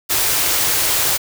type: band-stop noise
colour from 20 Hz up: white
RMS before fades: -17 dBFS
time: 0.09-1.18 s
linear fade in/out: 20 ms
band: 170 to 270 Hz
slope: 96 dB/octave
effects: none